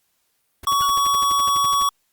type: noise bursts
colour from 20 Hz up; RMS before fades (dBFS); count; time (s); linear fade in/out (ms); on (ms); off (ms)
pink; -34; 15; 0.63-1.829; 5; 23; 61
type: tone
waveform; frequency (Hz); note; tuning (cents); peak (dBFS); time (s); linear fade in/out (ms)
square; 1125; C#6; +25; -17; 0.67-1.89; 2
type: tone with exponential decay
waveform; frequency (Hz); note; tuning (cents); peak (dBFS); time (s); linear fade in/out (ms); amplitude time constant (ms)
sawtooth; 1448; F#6; -38; -23; 0.82-0.96; 1; 29
effects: white hiss -68 dBFS RMS until 2.12 s + Opus 48 kbps